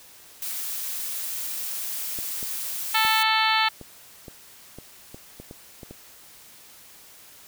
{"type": "noise", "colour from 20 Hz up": "blue", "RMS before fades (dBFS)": -31, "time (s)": [0.42, 3.23], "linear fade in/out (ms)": 2}
{"type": "clicks", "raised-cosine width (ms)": 2, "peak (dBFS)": -26, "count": 11, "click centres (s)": [2.188, 2.429, 3.05, 3.813, 4.282, 4.786, 5.145, 5.4, 5.511, 5.832, 5.91]}
{"type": "harmonic tone", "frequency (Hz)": 440, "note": "A4", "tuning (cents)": 0, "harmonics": [2, 3, 4, 5, 6, 7, 8, 9, 10], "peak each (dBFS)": [-24, -26, -27, -28, -29, -29, -30, -31, -31], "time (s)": [2.94, 3.69], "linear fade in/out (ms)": 10}
{"effects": ["white hiss -49 dBFS RMS until 7.47 s"]}